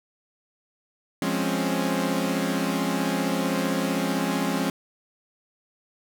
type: chord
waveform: sawtooth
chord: Db major seventh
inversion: first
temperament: equal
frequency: 174.61 / 207.7 / 261.6 / 277.2 Hz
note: F3 / Ab3 / C4 / Db4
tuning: 0 / 0 / 0 / 0 cents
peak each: -25 dBFS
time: 1.22-4.7 s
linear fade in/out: 2 ms
effects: none